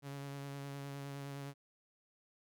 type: tone with vibrato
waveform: sawtooth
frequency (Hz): 140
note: C#3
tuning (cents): +18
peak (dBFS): -39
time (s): 0.02-1.54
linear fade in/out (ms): 50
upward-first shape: sine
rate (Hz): 9.7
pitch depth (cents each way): 18
effects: none